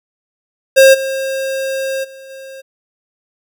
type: tone with level steps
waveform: square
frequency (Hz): 535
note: C5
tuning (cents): +38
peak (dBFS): -4 / -18 / -34 / -31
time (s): 0.76-2.62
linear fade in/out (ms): 20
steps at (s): 0.93 / 2.03 / 2.29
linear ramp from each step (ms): 20
effects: none